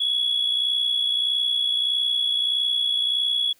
sine tone with amplitude modulation, 3369 Hz, G#7, 24 cents sharp, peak -16 dBFS, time 0-3.53 s, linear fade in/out 10 ms, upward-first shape sine, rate 61.6 Hz, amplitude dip 60%, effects tanh soft clip ceiling -15 dBFS + white hiss -60 dBFS RMS until 3.59 s

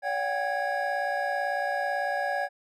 triangle tone cluster, 572 / 732 / 790 / 1657 Hz, D5 / F#5 / G5 / G#6, -46 / -19 / +13 / -4 cents, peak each -30 dBFS, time 0.02-2.49 s, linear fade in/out 50 ms, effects none

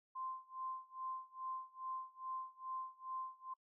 sine tone with tremolo, 1043 Hz, C6, 6 cents flat, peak -40 dBFS, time 0.15-3.54 s, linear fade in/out 10 ms, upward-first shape sine, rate 2.4 Hz, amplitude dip 95%, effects noise-tail reverb RT60 0.1 s tail -25 dB re dry

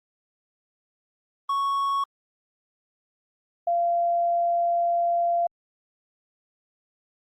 triangle / sine tone pair in turn, 1108.7 / 688.7 Hz, C#6 / F5, 0 / -24 cents, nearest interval minor sixth, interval 824 cents, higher first, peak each -20 dBFS, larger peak neither, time 1.49-2.04 / 3.67-5.47 s, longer second, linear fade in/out 5 ms, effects Opus 24 kbps

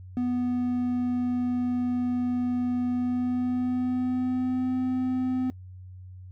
triangle tone with pitch glide, 246.9 to 255.6 Hz, B3 to C4, 0 to -40 cents, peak -22 dBFS, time 0.17-5.5 s, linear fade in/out 0 ms, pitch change +60 cents, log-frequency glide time 2.91-4.76 s, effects noise-tail reverb RT60 0.1 s tail -21 dB re dry + added 92 Hz sine -41 dBFS peak until 6.31 s

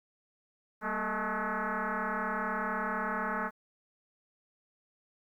sine tone with frequency modulation, 197.1 Hz, G3, 10 cents sharp, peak -30 dBFS, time 0.81-3.51 s, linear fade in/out 50 ms, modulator 215 Hz, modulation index 7.3, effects 11-bit

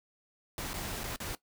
pink noise with dropouts, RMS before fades -38 dBFS, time 0.58-1.35 s, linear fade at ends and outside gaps 1 ms, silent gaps 0.733-0.74 / 1.035-1.04 / 1.161-1.202 s, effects noise-tail reverb RT60 0.1 s tail -17 dB re dry

